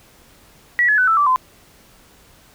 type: tone with pitch steps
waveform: sine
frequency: 1936 / 1705 / 1501.5 / 1322.3 / 1164.5 / 1025.6 Hz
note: B6 / G#6 / F#6 / E6 / D6 / C6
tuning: -35 / +45 / +25 / +5 / -15 / -35 cents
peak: -12 dBFS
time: 0.79-1.36 s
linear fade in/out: 0 ms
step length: 95 ms
effects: pink hiss -50 dBFS RMS until 2.54 s